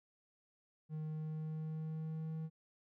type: tone with pitch glide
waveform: triangle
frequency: 155.3 to 159.21 Hz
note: D#3 to D#3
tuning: -3 to +40 cents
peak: -37 dBFS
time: 0.89-2.5 s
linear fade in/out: 50 ms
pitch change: +43 cents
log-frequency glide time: 1.05-2.35 s
effects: none